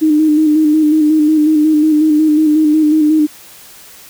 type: tone with vibrato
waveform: sine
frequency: 307 Hz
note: D#4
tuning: 23 cents flat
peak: -7 dBFS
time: 0.01-3.27 s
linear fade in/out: 20 ms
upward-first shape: square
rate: 5.5 Hz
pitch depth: 33 cents each way
effects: white hiss -38 dBFS RMS until 4.09 s